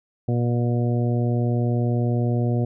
harmonic tone, 120 Hz, B2, 49 cents flat, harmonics 1 / 2 / 3 / 4 / 5 / 6, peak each -20 / -26 / -30 / -32 / -34 / -36 dBFS, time 0.28-2.65 s, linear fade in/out 5 ms, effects none

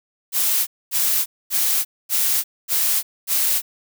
blue noise bursts, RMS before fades -19 dBFS, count 6, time 0.32-3.62 s, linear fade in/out 50 ms, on 350 ms, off 240 ms, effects none

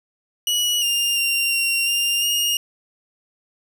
sawtooth tone with pitch steps, 2924 / 2805 / 2772 / 2756 / 2796 / 2849 Hz, F#7 / F7 / F7 / F7 / F7 / F7, -21 / +7 / -14 / -24 / +1 / +34 cents, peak -15 dBFS, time 0.47-2.57 s, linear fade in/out 2 ms, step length 350 ms, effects none

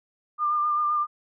sine tone with vibrato, 1200 Hz, D6, 37 cents sharp, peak -21 dBFS, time 0.38-1.07 s, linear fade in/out 50 ms, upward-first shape sine, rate 7.7 Hz, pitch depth 23 cents each way, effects none

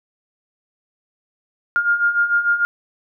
sine beating tone pair, 1407 / 1413.7 Hz, F6 / F6, +12 / +21 cents, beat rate 6.7 Hz, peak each -21 / -16 dBFS, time 1.76-2.65 s, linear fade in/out 0 ms, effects none

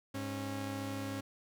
sawtooth tone pair together, 102.4 / 273.4 Hz, G#2 / C#4, -24 / -24 cents, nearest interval octave + perfect fourth, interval 1700 cents, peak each -37 / -35 dBFS, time 0.14-1.21 s, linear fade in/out 10 ms, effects none

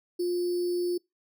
sine tone with sample-and-hold, 353.1 Hz, F4, 19 cents sharp, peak -25 dBFS, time 0.19-0.98 s, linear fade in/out 10 ms, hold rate 4900 Hz, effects noise-tail reverb RT60 0.2 s tail -26 dB re dry

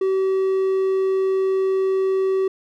triangle tone, 382.1 Hz, G4, 44 cents flat, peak -15 dBFS, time 0.01-2.48 s, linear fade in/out 5 ms, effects none

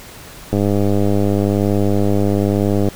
click train, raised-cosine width 2 ms, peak -4 dBFS, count 239, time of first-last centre 0.53-2.886 s, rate 101 Hz, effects pink hiss -37 dBFS RMS until 2.95 s

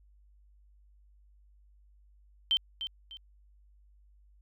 sine tone with echo, 3115 Hz, G7, 12 cents flat, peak -23 dBFS, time 2.51-2.57 s, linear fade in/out 0 ms, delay 300 ms, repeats 2, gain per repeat -10 dB, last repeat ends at 3.17 s, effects added 50 Hz sine -58 dBFS peak until 4.41 s

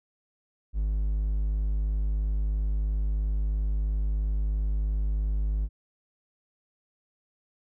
triangle tone, 51.5 Hz, G#1, 14 cents flat, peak -22 dBFS, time 0.73-5.69 s, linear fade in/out 50 ms, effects none

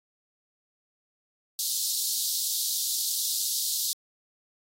pink high-pass noise, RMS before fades -29 dBFS, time 1.59-3.93 s, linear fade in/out 0 ms, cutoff 3800 Hz, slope 48 dB/octave, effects AAC 48 kbps

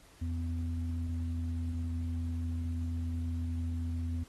sine tone pair together, 83.57 / 250.7 Hz, E2 / B3, +24 / +26 cents, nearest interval octave + perfect fifth, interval 1902 cents, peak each -32 / -40 dBFS, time 0.21-4.24 s, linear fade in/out 10 ms, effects pink hiss -60 dBFS RMS until 4.28 s + AAC 32 kbps

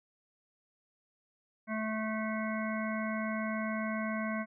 harmonic tone, 218.2 Hz, A3, 14 cents flat, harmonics 1 / 3 / 5 / 7 / 9 / 10, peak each -34 / -39 / -41 / -42 / -44 / -44 dBFS, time 1.67-4.46 s, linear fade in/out 50 ms, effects none

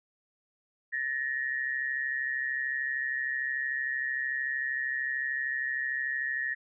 sine tone pair together, 1742.8 / 1876 Hz, A6 / A#6, -17 / +11 cents, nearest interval minor second, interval 128 cents, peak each -33 / -31 dBFS, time 0.92-6.55 s, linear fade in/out 20 ms, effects none

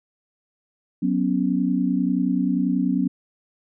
sine chord, F# suspended fourth, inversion none, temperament equal, 185 / 246.9 / 277.2 Hz, F#3 / B3 / C#4, 0 / 0 / 0 cents, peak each -23 dBFS, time 1.02-3.08 s, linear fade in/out 10 ms, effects none

